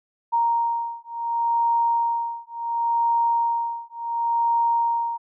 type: beating tone pair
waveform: sine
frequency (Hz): 932.3 / 933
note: A#5 / A#5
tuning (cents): 0 / +1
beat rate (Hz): 0.7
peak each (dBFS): -23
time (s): 0.32-5.18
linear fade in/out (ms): 20
effects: none